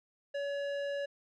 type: tone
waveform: square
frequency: 566 Hz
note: C#5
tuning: 36 cents sharp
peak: -34 dBFS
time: 0.34-1.06 s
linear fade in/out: 10 ms
effects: low-pass 3000 Hz 12 dB/octave